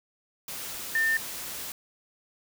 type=tone in noise; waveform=sine; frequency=1800 Hz; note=A6; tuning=39 cents sharp; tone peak=-22 dBFS; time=0.95-1.17 s; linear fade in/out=2 ms; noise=white; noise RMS=-37 dBFS; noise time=0.48-1.72 s; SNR=+12 dB; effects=none